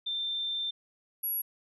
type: tone pair in turn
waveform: sine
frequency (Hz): 3575 / 11350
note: A7 / F9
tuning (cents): +27 / +27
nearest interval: octave + minor sixth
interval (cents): 2000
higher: second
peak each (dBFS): -30 / -29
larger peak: second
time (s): 0.06-0.71 / 1.23-1.42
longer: first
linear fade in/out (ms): 10
effects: none